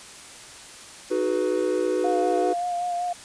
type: chord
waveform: triangle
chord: G# minor seventh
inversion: second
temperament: equal with one note detuned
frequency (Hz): 311.1 / 370 / 424.8 / 493.9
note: D#4 / F#4 / G#4 / B4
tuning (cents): 0 / 0 / +39 / 0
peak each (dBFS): -27 / -23 / -28 / -24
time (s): 1.1-2.54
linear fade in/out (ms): 20
type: tone with vibrato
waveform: sine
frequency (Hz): 706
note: F5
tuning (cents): +19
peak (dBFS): -24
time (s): 2.04-3.13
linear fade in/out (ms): 5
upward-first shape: sine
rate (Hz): 5.2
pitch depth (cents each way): 23
effects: white hiss -43 dBFS RMS until 3.24 s + resampled to 22050 Hz